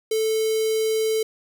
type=tone with notch filter; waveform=square; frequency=440 Hz; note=A4; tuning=in tune; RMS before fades=-22 dBFS; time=0.11-1.23 s; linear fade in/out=5 ms; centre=1400 Hz; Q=0.59; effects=10-bit